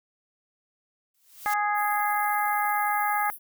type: noise with exponential growth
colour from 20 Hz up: blue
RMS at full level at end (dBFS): -32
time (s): 1.14-1.54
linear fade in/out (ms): 5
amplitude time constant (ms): 85
type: harmonic tone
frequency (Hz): 415.3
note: G#4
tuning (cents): 0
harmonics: 2 / 3 / 4 / 5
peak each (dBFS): -25 / -29 / -31 / -33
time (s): 1.46-3.3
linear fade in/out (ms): 0
type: high-pass noise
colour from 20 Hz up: white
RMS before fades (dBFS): -38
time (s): 1.74-3.39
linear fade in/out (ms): 50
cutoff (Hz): 10000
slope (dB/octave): 96
effects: none